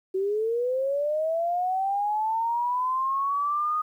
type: linear sweep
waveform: sine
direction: up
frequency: 372.6 to 1244.5 Hz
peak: -23 dBFS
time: 0.14-3.82 s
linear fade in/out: 10 ms
effects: 10-bit